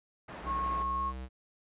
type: low-pass noise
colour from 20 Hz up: white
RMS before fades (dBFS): -45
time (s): 0.28-0.83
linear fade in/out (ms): 10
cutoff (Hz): 1200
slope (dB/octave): 12
type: tone with pitch glide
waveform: square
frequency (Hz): 61.74 to 64.21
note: B1 to C2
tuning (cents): 0 to -32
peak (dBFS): -39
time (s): 0.42-1.29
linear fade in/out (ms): 50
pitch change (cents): +68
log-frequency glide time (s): 0.88-1
type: tone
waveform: sine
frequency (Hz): 1090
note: C#6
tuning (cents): -29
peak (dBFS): -30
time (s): 0.45-1.13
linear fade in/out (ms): 50
effects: resampled to 8000 Hz